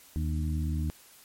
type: harmonic tone with a mistuned harmonic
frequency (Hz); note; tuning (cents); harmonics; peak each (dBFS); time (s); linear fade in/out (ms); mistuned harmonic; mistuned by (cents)
78.5; D#2; +16; 1 / 2 / 3 / 4; -28 / -34 / -38 / -40; 0.16-0.9; 0; 4; -55
effects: white hiss -55 dBFS RMS until 1.24 s + MP3 64 kbps